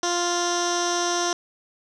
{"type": "tone with low-pass filter", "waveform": "15% pulse", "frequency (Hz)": 349.2, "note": "F4", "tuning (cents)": 0, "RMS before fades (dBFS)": -24, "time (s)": [0.03, 1.33], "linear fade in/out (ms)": 2, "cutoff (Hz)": 5900, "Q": 4.6, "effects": []}